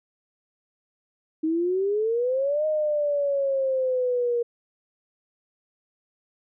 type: exponential two-way sweep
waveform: sine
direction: up then down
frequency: 311.1 to 622.3 to 471.3 Hz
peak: -21 dBFS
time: 1.43-4.43 s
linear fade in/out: 10 ms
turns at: 2.66 s
effects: none